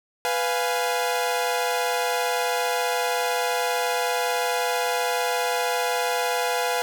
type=chord; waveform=sawtooth; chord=F diminished; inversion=second; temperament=equal with one note detuned; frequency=495.3 / 698.5 / 830.6 Hz; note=Cb5 / F5 / Ab5; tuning=+5 / 0 / 0 cents; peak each=-22 / -23 / -24 dBFS; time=0.25-6.82 s; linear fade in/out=0 ms; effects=none